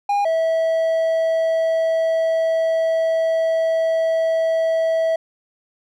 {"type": "tone pair in turn", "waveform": "triangle", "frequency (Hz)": [812, 651.2], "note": ["G#5", "E5"], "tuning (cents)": [-39, -21], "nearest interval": "major third", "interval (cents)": 382, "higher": "first", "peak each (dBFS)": [-14, -14], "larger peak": "neither", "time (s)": [[0.09, 0.25], [0.25, 5.16]], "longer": "second", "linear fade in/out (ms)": 5, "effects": []}